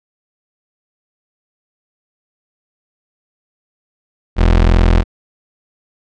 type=tone; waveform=30% pulse; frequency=42.28 Hz; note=E1; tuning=45 cents sharp; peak=-5 dBFS; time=4.36-5.04 s; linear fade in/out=50 ms; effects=low-pass 4000 Hz 12 dB/octave